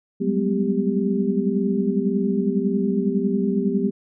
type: tone cluster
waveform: sine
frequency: 186.9 / 198.7 / 208.8 / 250.5 / 395.5 Hz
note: F#3 / G3 / G#3 / B3 / G4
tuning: +18 / +24 / +10 / +25 / +15 cents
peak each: -25 dBFS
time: 0.2-3.91 s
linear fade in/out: 20 ms
effects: none